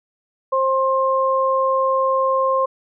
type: tone pair together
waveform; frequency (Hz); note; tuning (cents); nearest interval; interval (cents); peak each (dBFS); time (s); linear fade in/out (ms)
sine; 530 / 1060; C5 / C6; +22 / +22; octave; 1200; -18; 0.52-2.66; 10
effects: none